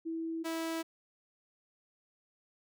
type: tone pair in turn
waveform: sine / sawtooth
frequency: 326.9 / 326.9 Hz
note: E4 / E4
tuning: -14 / -14 cents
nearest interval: unison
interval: 0 cents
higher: neither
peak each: -34 / -30 dBFS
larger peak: second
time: 0.05-0.44 / 0.44-0.83 s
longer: neither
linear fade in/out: 20 ms
effects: none